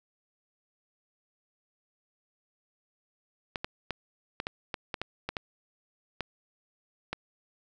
clicks, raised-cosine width 0.3 ms, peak -16 dBFS, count 12, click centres 3.558 / 3.645 / 3.907 / 4.401 / 4.469 / 4.742 / 4.942 / 5.016 / 5.29 / 5.368 / 6.207 / 7.13 s, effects none

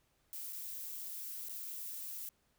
violet noise with dropouts, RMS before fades -44 dBFS, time 0.33-2.29 s, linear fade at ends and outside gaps 0 ms, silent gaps 0.525-0.53 / 1.486-1.495 s, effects pink hiss -75 dBFS RMS until 2.58 s

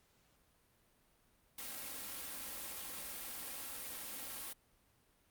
white noise with comb filter, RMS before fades -45 dBFS, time 1.58-4.53 s, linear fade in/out 5 ms, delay 3.7 ms, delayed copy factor +0.5, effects pink hiss -72 dBFS RMS until 5.3 s + Opus 48 kbps

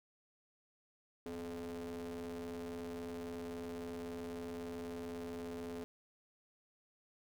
45% pulse ring-modulated tone, 87.31 Hz, F2, in tune, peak -39 dBFS, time 1.26-5.84 s, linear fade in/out 0 ms, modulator 341 Hz, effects 12-bit

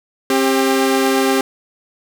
sawtooth tone pair together, 267.3 / 396.7 Hz, C4 / G4, +37 / +21 cents, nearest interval perfect fifth, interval 684 cents, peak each -12 dBFS, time 0.3-1.41 s, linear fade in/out 2 ms, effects none

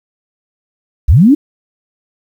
sine linear sweep, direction up, 46.2 to 312.1 Hz, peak -3 dBFS, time 1.08-1.35 s, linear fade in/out 10 ms, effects 7-bit

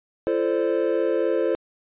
triangle chord, D minor seventh, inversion first, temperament equal with one note detuned, 340.5 / 440 / 523.3 / 587.3 Hz, F4 / A4 / C5 / D5, -44 / 0 / 0 / 0 cents, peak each -23 / -23 / -22 / -28 dBFS, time 0.27-1.55 s, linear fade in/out 0 ms, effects resampled to 8000 Hz

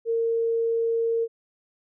sine tone, 458.7 Hz, A#4, 28 cents flat, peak -21 dBFS, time 0.05-1.28 s, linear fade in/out 50 ms, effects none

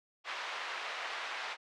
pink band-pass noise, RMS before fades -40 dBFS, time 0.24-1.57 s, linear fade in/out 50 ms, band 940 to 3100 Hz, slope 12 dB/octave, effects high-pass 400 Hz 12 dB/octave + low-pass 7000 Hz 12 dB/octave

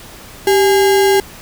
sine tone with sample-and-hold, 390.7 Hz, G4, 6 cents flat, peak -8 dBFS, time 0.47-1.2 s, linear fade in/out 2 ms, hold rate 1225 Hz, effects pink hiss -36 dBFS RMS until 1.41 s

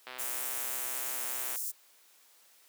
click train, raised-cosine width 0.3 ms, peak -26 dBFS, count 190, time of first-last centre 0.07-1.558 s, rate 127 Hz
white high-pass noise, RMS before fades -36 dBFS, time 0.18-1.72 s, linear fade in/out 20 ms, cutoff 6500 Hz, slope 24 dB/octave
effects white hiss -62 dBFS RMS until 2.68 s + high-pass 400 Hz 12 dB/octave

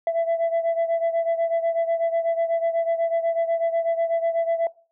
sine beating tone pair, 665 / 673.1 Hz, E5 / E5, +15 / +36 cents, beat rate 8.1 Hz, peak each -19 / -24 dBFS, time 0.07-4.67 s, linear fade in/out 2 ms, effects noise-tail reverb RT60 0.4 s tail -23 dB re dry + tanh soft clip ceiling -17 dBFS

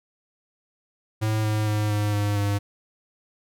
square tone with pitch steps, 108.8 / 107.3 / 105.82 / 104.37 / 102.93 / 101.51 Hz, A2 / A2 / G#2 / G#2 / G#2 / G#2, -19 / -43 / +33 / +9 / -15 / -39 cents, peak -22 dBFS, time 1.21-2.59 s, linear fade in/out 20 ms, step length 230 ms, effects none

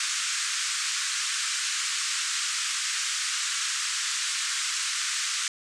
white band-pass noise, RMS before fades -29 dBFS, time 0-5.48 s, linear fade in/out 2 ms, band 1200 to 8400 Hz, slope 48 dB/octave, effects none

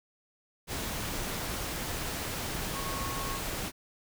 sine tone in noise, 1096 Hz, C#6, 20 cents flat, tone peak -38 dBFS, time 2.72-3.41 s, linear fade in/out 50 ms, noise pink, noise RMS -35 dBFS, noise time 0.67-3.72 s, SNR -6 dB, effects none

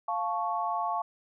sine chord, F augmented, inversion none, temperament equal with one note detuned, 698.5 / 874.4 / 1108.7 Hz, F5 / A5 / C#6, 0 / -11 / 0 cents, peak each -32 dBFS, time 0.08-1.02 s, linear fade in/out 5 ms, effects none

